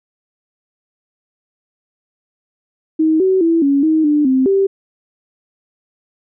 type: tone with pitch steps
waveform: sine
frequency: 316.1 / 377.7 / 331.1 / 279.6 / 315.5 / 296.9 / 261.5 / 390.7 Hz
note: D#4 / F#4 / E4 / C#4 / D#4 / D4 / C4 / G4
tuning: +27 / +36 / +8 / +15 / +24 / +19 / -1 / -6 cents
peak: -10 dBFS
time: 2.99-4.67 s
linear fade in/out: 10 ms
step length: 210 ms
effects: none